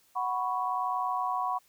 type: chord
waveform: sine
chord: F# suspended fourth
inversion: none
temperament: equal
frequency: 740 / 987.8 / 1108.7 Hz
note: F#5 / B5 / C#6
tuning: 0 / 0 / 0 cents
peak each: -32 dBFS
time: 0.15-1.59 s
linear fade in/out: 20 ms
effects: white hiss -65 dBFS RMS until 1.68 s